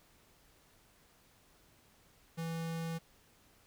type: tone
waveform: square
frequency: 164.81 Hz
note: E3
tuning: in tune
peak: -37 dBFS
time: 2.37-2.99 s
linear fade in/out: 20 ms
effects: pink hiss -66 dBFS RMS until 3.66 s